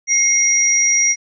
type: tone pair together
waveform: sine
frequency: 2144 / 5724 Hz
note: C7 / F8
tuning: +42 / +42 cents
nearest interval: octave + perfect fourth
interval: 1700 cents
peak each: -17 / -13 dBFS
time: 0.07-1.16 s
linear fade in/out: 50 ms
effects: none